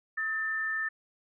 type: tone pair together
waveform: sine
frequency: 1278 / 1784 Hz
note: D#6 / A6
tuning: +46 / +23 cents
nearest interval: tritone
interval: 577 cents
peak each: -39 / -29 dBFS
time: 0.17-0.89 s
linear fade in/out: 10 ms
effects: none